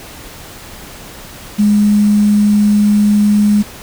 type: tone with quantisation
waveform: sine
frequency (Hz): 207.7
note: G#3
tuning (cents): 0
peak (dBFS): -7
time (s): 1.58-3.63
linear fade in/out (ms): 20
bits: 5
effects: pink hiss -33 dBFS RMS until 3.82 s